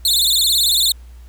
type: tone with vibrato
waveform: sawtooth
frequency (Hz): 3904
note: B7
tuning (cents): -21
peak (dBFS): -10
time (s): 0.05-0.92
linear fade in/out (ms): 2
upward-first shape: sine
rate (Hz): 18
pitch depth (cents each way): 200
effects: added 60 Hz sine -36 dBFS peak until 1.28 s + pink hiss -54 dBFS RMS until 1.28 s